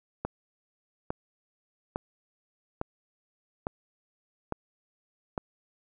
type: click train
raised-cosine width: 1 ms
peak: -16 dBFS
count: 7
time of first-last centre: 0.25-5.378 s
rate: 1.17 Hz
effects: none